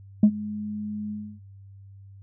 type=tone with ADSR envelope; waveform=sine; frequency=210 Hz; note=G#3; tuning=19 cents sharp; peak=-8 dBFS; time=0.23-1.4 s; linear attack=4 ms; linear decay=69 ms; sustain=-21 dB; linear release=290 ms; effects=tanh soft clip ceiling -9 dBFS + added 98 Hz sine -44 dBFS peak until 2.22 s